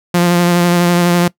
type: tone with vibrato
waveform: sawtooth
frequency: 174.61 Hz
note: F3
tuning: in tune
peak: -5 dBFS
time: 0.14-1.28 s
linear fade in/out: 5 ms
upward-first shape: sine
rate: 12 Hz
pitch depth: 20 cents each way
effects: noise-tail reverb RT60 0.1 s tail -21 dB re dry